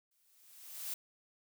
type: noise with exponential growth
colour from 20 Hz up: blue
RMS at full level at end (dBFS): -38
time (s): 0.11-0.94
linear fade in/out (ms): 5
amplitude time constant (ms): 180
effects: none